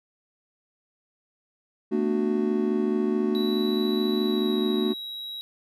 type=chord; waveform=triangle; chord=B minor seventh; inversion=third; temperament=just; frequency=222.2 / 246.9 / 296.3 / 370.4 Hz; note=A3 / B3 / D4 / F#4; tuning=+17 / 0 / +15 / +2 cents; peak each=-24 / -30 / -27 / -24 dBFS; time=1.91-4.94 s; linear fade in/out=20 ms
type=tone with pitch glide; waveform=triangle; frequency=3920 to 3859 Hz; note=B7 to B7; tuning=-14 to -41 cents; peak=-32 dBFS; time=3.35-5.41 s; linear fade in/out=0 ms; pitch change=-27 cents; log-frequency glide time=4.24-4.57 s
effects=none